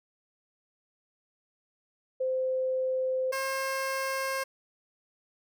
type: tone pair in turn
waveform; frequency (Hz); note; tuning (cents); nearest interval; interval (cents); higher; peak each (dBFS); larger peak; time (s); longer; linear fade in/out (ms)
sine / 15% pulse; 518 / 534.4; C5 / C5; -17 / +36; minor second; 53; second; -26 / -23; second; 2.2-3.32 / 3.32-4.44; neither; 10
effects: none